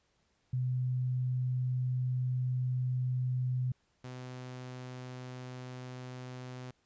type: tone pair in turn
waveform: sine / sawtooth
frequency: 126.6 / 126.6 Hz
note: B2 / B2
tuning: +43 / +43 cents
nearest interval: unison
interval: 0 cents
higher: neither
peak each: -29 / -38 dBFS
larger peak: first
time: 0.53-3.72 / 4.04-6.71 s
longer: first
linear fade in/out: 5 ms
effects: pink hiss -74 dBFS RMS until 6.85 s + resampled to 16000 Hz